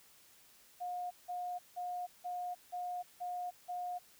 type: tone bursts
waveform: sine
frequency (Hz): 716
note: F5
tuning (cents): +43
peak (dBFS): -37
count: 7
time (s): 0.8-3.99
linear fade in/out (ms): 20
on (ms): 310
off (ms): 170
effects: white hiss -63 dBFS RMS until 4.19 s